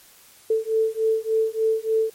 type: beating tone pair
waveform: sine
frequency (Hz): 441.2 / 444.6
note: A4 / A4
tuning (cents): +5 / +18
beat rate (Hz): 3.4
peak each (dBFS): -22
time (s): 0.5-2.1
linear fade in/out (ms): 5
effects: white hiss -51 dBFS RMS until 2.14 s + MP3 64 kbps